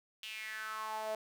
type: tone with high-pass filter sweep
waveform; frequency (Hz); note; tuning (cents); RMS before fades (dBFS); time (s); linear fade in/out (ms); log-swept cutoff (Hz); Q
sawtooth; 217.6; A3; -19; -41; 0.23-1.15; 2; 3000 to 610; 5.6
effects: none